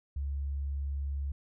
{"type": "tone", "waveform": "sine", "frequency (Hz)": 70, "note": "C#2", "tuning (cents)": 18, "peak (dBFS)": -31, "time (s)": [0.16, 1.32], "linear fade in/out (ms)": 5, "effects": []}